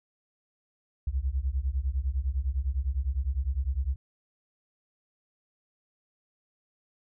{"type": "beating tone pair", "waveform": "sine", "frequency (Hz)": [61.74, 71.64], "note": ["B1", "D2"], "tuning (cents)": [0, -42], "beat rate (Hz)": 9.9, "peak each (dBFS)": -29, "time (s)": [1.07, 3.96], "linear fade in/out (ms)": 5, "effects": []}